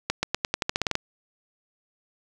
accelerating click train, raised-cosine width 0.2 ms, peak -6 dBFS, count 12, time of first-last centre 0.1-0.954 s, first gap 130 ms, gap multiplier 0.89, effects none

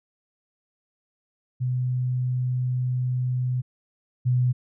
sine tone pair in turn, 126.1 / 125.08 Hz, B2 / B2, +36 / +22 cents, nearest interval unison, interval 14 cents, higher first, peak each -22 / -18 dBFS, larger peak second, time 1.6-3.62 / 4.25-4.53 s, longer first, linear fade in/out 20 ms, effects none

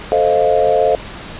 sine chord, F dominant seventh, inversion first, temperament equal, 440 / 523.3 / 622.3 / 698.5 Hz, A4 / C5 / Eb5 / F5, 0 / 0 / 0 / 0 cents, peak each -16 dBFS, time 0.12-0.95 s, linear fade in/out 0 ms, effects pink hiss -31 dBFS RMS until 1.39 s + resampled to 8000 Hz

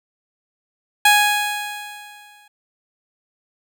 15% pulse tone with exponential decay, 830.6 Hz, G#5, in tune, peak -3 dBFS, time 1.05-2.48 s, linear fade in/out 5 ms, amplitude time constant 310 ms, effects none

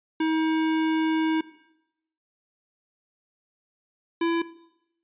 square tone pair in turn, 318.2 / 334.9 Hz, D#4 / E4, +39 / +27 cents, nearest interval minor second, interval 88 cents, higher second, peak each -22 dBFS, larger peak neither, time 0.2-1.41 / 4.21-4.42 s, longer first, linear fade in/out 5 ms, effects noise-tail reverb RT60 0.8 s tail -17 dB re dry + resampled to 8000 Hz

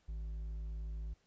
triangle tone with hard clipping, 54.1 Hz, A1, 29 cents flat, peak -40 dBFS, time 0.08-1.14 s, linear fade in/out 10 ms, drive 7 dB, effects pink hiss -74 dBFS RMS until 1.26 s + resampled to 16000 Hz

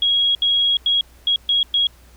sine tone bursts at uneven times, 3306 Hz, G#7, 9 cents flat, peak -14 dBFS, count 6, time 0.02-0.35 / 0.42-0.77 / 0.86-1.01 / 1.27-1.36 / 1.49-1.63 / 1.74-1.87 s, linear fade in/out 2 ms, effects added 60 Hz sine -47 dBFS peak until 2.16 s + pink hiss -52 dBFS RMS until 2.16 s

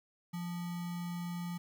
sine tone with sample-and-hold, 173.9 Hz, F3, 7 cents flat, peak -36 dBFS, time 0.33-1.58 s, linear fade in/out 10 ms, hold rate 1050 Hz, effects none

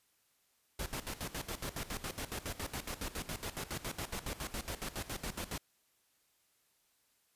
pink noise with tremolo, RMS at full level -39 dBFS, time 0.79-5.58 s, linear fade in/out 5 ms, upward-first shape square, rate 7.2 Hz, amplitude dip 80%, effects white hiss -74 dBFS RMS until 7.35 s + resampled to 32000 Hz

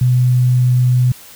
sine tone, 125.1 Hz, B2, 23 cents sharp, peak -9 dBFS, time 0.01-1.12 s, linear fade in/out 5 ms, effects white hiss -39 dBFS RMS until 1.35 s

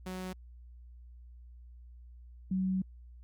sawtooth / sine tone pair in turn, 185 / 187.8 Hz, F#3 / F#3, 0 / +26 cents, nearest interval unison, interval 26 cents, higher second, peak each -34 / -28 dBFS, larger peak second, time 0.06-0.33 / 2.51-2.82 s, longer second, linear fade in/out 5 ms, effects added 60 Hz sine -49 dBFS peak until 3.23 s + Opus 48 kbps

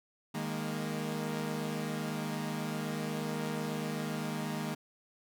sawtooth chord, D# suspended fourth, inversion none, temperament equal with one note detuned, 155.56 / 205 / 233.1 Hz, D#3 / G#3 / A#3, 0 / -22 / 0 cents, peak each -34 / -35 / -34 dBFS, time 0.34-4.75 s, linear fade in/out 10 ms, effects none

